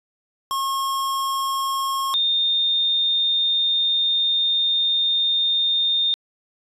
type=tone pair in turn; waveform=square / sine; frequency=1083 / 3643 Hz; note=C#6 / A#7; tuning=-41 / -41 cents; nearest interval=octave + major sixth; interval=2100 cents; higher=second; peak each=-22 / -17 dBFS; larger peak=second; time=0.51-2.14 / 2.14-6.14 s; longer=second; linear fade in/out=0 ms; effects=resampled to 32000 Hz